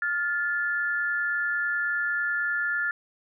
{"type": "tone pair together", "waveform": "sine", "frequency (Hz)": [1409, 1738.2], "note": ["F6", "A6"], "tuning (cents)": [15, -22], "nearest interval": "major third", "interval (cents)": 363, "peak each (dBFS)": -27, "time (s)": [0.02, 2.91], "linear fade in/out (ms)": 2, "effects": []}